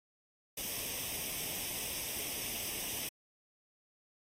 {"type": "noise with comb filter", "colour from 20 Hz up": "white", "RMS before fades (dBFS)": -39, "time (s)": [0.57, 3.09], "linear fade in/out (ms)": 5, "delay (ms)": 0.35, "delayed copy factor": 0.7, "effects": ["AAC 48 kbps"]}